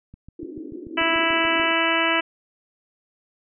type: click train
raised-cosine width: 5 ms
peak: -30 dBFS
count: 11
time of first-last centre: 0.14-1.598 s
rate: 6.86 Hz
type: band-pass noise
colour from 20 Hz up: white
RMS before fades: -36 dBFS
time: 0.39-1.72 s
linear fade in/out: 5 ms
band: 280 to 360 Hz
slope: 48 dB/octave
type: harmonic tone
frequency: 329.6 Hz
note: E4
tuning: in tune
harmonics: 1 / 2 / 3 / 4 / 5 / 6 / 7 / 8 / 9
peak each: -27 / -27 / -27 / -27 / -27 / -27 / -27 / -27 / -27 dBFS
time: 0.97-2.21 s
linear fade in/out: 10 ms
effects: none